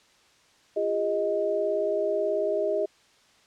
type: tone cluster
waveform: sine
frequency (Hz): 346.8 / 405.2 / 625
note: F4 / G#4 / D#5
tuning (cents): -12 / -43 / +8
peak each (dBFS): -33 / -27 / -26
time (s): 0.76-2.86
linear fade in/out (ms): 10
effects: white hiss -60 dBFS RMS until 3.46 s + low-pass 6000 Hz 12 dB/octave